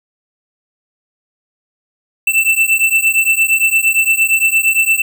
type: beating tone pair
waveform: square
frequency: 2662 / 2670.7 Hz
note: E7 / E7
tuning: +16 / +22 cents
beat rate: 8.7 Hz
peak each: -14 dBFS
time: 2.27-5.02 s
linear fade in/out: 5 ms
effects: none